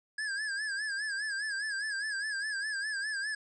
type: tone with vibrato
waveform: square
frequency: 1661.2 Hz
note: G#6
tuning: in tune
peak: -33 dBFS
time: 0.18-3.35 s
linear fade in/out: 5 ms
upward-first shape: sine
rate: 4.9 Hz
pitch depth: 97 cents each way
effects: resampled to 22050 Hz